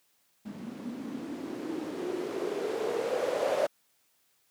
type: noise with low-pass filter sweep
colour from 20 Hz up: violet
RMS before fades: -33 dBFS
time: 0.45-3.67 s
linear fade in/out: 10 ms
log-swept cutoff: 210 to 580 Hz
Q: 5.9
effects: white hiss -70 dBFS RMS until 4.5 s + high-pass 100 Hz 12 dB/octave